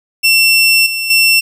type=tone with level steps; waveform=25% pulse; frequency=2700 Hz; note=E7; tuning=41 cents sharp; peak=-3 / -12 / -3 dBFS; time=0.23-1.41 s; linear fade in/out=20 ms; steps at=0.86 / 1.1 s; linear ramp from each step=5 ms; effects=none